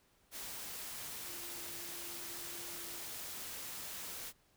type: tone in noise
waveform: sine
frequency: 344.4 Hz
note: F4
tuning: 24 cents flat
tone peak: -56 dBFS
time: 1.24-3.03 s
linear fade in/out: 50 ms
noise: white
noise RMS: -45 dBFS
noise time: 0.31-4.33 s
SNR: -14 dB
effects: pink hiss -71 dBFS RMS until 4.56 s